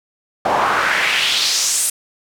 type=noise with band-pass filter sweep; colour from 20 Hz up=pink; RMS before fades=-17 dBFS; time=0.45-1.9 s; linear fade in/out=5 ms; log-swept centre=730 to 9700 Hz; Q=2.5; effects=none